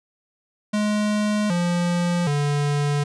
square tone with pitch steps, 210 / 174.56 / 145.1 Hz, G#3 / F3 / D3, +19 / -1 / -21 cents, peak -20 dBFS, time 0.73-3.04 s, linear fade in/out 10 ms, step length 770 ms, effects resampled to 22050 Hz

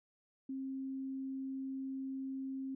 sine tone, 266.9 Hz, C4, 35 cents sharp, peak -38 dBFS, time 0.49-2.75 s, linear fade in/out 5 ms, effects none

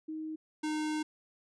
sine / square tone pair in turn, 313.6 / 307.1 Hz, D#4 / D#4, +14 / -23 cents, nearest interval unison, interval 37 cents, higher first, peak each -36 / -32 dBFS, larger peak second, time 0.08-0.36 / 0.63-1.03 s, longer second, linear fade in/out 10 ms, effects resampled to 22050 Hz

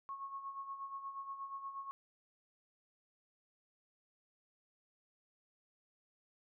sine tone with tremolo, 1096 Hz, C#6, 20 cents flat, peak -40 dBFS, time 0.09-1.91 s, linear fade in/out 0 ms, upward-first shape sine, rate 8.4 Hz, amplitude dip 60%, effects none

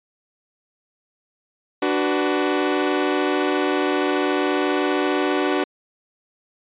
sawtooth chord, B minor, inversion first, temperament equal with one note detuned, 293.7 / 374.1 / 493.9 Hz, D4 / F#4 / B4, 0 / +19 / 0 cents, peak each -18 / -18 / -23 dBFS, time 1.82-5.64 s, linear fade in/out 5 ms, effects resampled to 8000 Hz

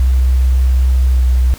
sine tone with pitch glide, 64 to 62.79 Hz, C2 to B1, -38 to +29 cents, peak -8 dBFS, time 0-1.54 s, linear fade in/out 0 ms, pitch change -33 cents, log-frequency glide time 1.1-1.21 s, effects pink hiss -36 dBFS RMS until 1.58 s

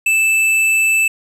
square tone, 2637 Hz, E7, in tune, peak -12 dBFS, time 0.06-1.08 s, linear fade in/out 5 ms, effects low-pass 12000 Hz 12 dB/octave + 8-bit

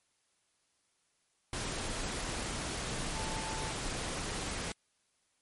sine tone in noise, 880 Hz, A5, in tune, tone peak -42 dBFS, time 3.15-3.71 s, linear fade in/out 2 ms, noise pink, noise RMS -37 dBFS, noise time 1.53-4.72 s, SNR -8 dB, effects white hiss -75 dBFS RMS until 5.41 s + MP3 48 kbps

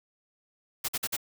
white noise bursts, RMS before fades -30 dBFS, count 4, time 0.84-1.167 s, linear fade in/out 10 ms, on 45 ms, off 49 ms, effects none

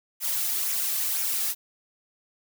blue noise with flanger, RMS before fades -27 dBFS, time 0.2-1.55 s, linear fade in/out 50 ms, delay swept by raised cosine 0.22 to 2.12 ms, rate 2 Hz, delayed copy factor -0.5, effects none

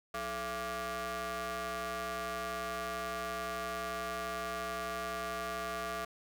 sawtooth ring-modulated tone, 246.9 Hz, B3, in tune, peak -29 dBFS, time 0.14-6.05 s, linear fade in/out 5 ms, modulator 923 Hz, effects 11-bit

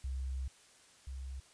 sine tone pair in turn, 65.8 / 66.14 Hz, C2 / C2, +10 / +19 cents, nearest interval unison, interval 9 cents, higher second, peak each -35 / -40 dBFS, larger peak first, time 0.04-0.48 / 1.07-1.4 s, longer first, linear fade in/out 5 ms, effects white hiss -62 dBFS RMS until 1.53 s + resampled to 22050 Hz

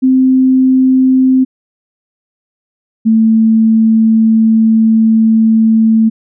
sine tone pair in turn, 260 / 222.5 Hz, C4 / A3, -11 / +20 cents, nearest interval minor third, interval 269 cents, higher first, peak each -5 dBFS, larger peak neither, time 0.02-1.45 / 3.05-6.1 s, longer second, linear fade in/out 20 ms, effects none

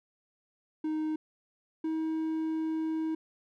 triangle tone pair in turn, 311.1 / 318.4 Hz, D#4 / D#4, 0 / +40 cents, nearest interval unison, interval 40 cents, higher second, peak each -27 dBFS, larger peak neither, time 0.84-1.16 / 1.84-3.15 s, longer second, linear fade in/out 5 ms, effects none

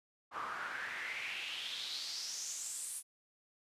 pink noise with band-pass filter sweep, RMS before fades -42 dBFS, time 0.31-3.03 s, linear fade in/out 50 ms, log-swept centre 1100 to 10000 Hz, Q 4.5, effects resampled to 32000 Hz

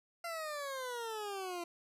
20% pulse exponential sweep, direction down, 690 to 340 Hz, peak -34 dBFS, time 0.24-1.64 s, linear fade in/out 5 ms, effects resampled to 32000 Hz

